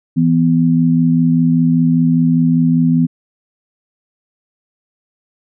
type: tone pair together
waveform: sine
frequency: 164.81 / 249.9 Hz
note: E3 / B3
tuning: 0 / +21 cents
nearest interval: perfect fifth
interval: 721 cents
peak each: -12 dBFS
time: 0.16-3.07 s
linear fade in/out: 20 ms
effects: none